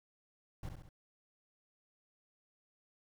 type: noise with echo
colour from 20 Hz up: brown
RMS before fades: -42 dBFS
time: 0.63-0.69 s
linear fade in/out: 2 ms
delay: 67 ms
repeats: 3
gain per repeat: -5 dB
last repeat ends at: 0.891 s
effects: none